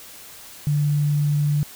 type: tone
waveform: sine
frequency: 146.83 Hz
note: D3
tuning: in tune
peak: -17 dBFS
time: 0.67-1.63 s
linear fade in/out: 0 ms
effects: white hiss -42 dBFS RMS until 1.75 s